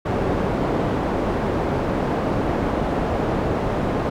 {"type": "low-pass noise", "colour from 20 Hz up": "white", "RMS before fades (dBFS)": -22, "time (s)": [0.05, 4.1], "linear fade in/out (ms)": 10, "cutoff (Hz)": 590, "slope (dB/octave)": 12, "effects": []}